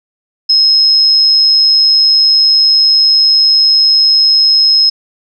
sine tone, 5150 Hz, E8, 41 cents flat, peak -5 dBFS, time 0.49-4.9 s, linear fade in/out 10 ms, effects none

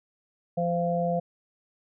harmonic tone, 172.4 Hz, F3, 22 cents flat, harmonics 1 / 3 / 4, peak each -28 / -28 / -28 dBFS, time 0.57-1.2 s, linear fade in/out 10 ms, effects none

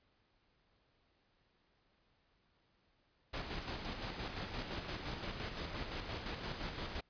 pink noise with tremolo, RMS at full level -41 dBFS, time 3.33-7.01 s, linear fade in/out 10 ms, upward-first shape square, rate 5.8 Hz, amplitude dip 40%, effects pink hiss -75 dBFS RMS until 7.09 s + resampled to 11025 Hz

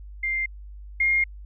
sine tone pair in turn, 2101 / 2130 Hz, C7 / C7, +7 / +30 cents, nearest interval unison, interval 23 cents, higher second, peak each -23 / -18 dBFS, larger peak second, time 0.23-0.46 / 1-1.24 s, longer second, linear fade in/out 5 ms, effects added 50 Hz sine -38 dBFS peak until 1.45 s

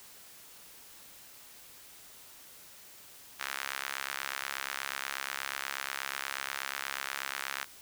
sawtooth tone with high-pass filter, 68.3 Hz, C#2, 25 cents flat, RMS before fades -38 dBFS, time 3.39-7.65 s, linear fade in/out 20 ms, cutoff 1500 Hz, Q 1.5, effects white hiss -53 dBFS RMS until 7.81 s

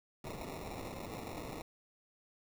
white noise with sample-and-hold, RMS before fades -44 dBFS, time 0.24-1.62 s, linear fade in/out 5 ms, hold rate 1575 Hz, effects none

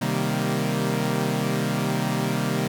sawtooth chord, C minor seventh, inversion none, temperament equal with one note detuned, 130.81 / 155.56 / 194.76 / 233.1 Hz, C3 / Eb3 / G3 / Bb3, 0 / 0 / -11 / 0 cents, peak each -24 dBFS, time 0.01-2.68 s, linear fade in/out 10 ms, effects none

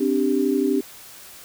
sine chord, C suspended second, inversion none, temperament equal, 261.6 / 293.7 / 392 Hz, C4 / D4 / G4, 0 / 0 / 0 cents, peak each -22 dBFS, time 0-0.81 s, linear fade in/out 10 ms, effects white hiss -43 dBFS RMS until 1.44 s

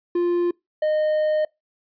triangle tone pair in turn, 349.2 / 614.7 Hz, F4 / D#5, 0 / -21 cents, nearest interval minor seventh, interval 979 cents, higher second, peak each -16 dBFS, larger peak neither, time 0.15-0.51 / 0.82-1.45 s, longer second, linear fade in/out 5 ms, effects noise-tail reverb RT60 0.2 s tail -25 dB re dry + resampled to 11025 Hz

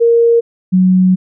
sine tone pair in turn, 466.2 / 185.01 Hz, A#4 / F#3, 0 / 0 cents, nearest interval octave + major third, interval 1600 cents, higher first, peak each -6 dBFS, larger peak neither, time 0-0.41 / 0.72-1.16 s, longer second, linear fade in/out 20 ms, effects none

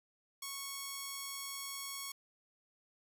5% pulse tone, 1105 Hz, C#6, 6 cents flat, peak -29 dBFS, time 0.42-2.12 s, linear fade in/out 5 ms, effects none

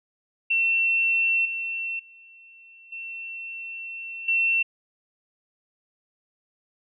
sine tone with level steps, 2702 Hz, E7, 42 cents sharp, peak -19 / -27 / -47 / -33 / -19 dBFS, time 0.5-4.63 s, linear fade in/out 10 ms, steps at 1.45 / 1.99 / 2.92 / 4.28 s, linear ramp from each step 5 ms, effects none

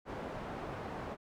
white low-pass noise, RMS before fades -42 dBFS, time 0.05-1.17 s, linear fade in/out 50 ms, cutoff 840 Hz, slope 12 dB/octave, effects none

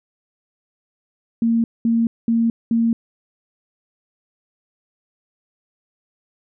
sine tone bursts, 230 Hz, A#3, 23 cents flat, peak -14 dBFS, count 4, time 1.42-2.93 s, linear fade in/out 2 ms, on 220 ms, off 210 ms, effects none

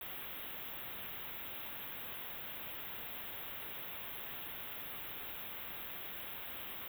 white band-stop noise, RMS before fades -45 dBFS, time 0.01-6.88 s, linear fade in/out 2 ms, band 3700 to 12000 Hz, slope 96 dB/octave, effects none

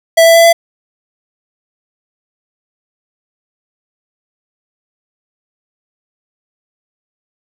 square tone with pitch steps, 659.3 / 664.3 / 669.3 / 674.3 Hz, E5 / E5 / E5 / E5, 0 / +13 / +26 / +39 cents, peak -4 dBFS, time 0.17-0.53 s, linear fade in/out 10 ms, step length 90 ms, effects none

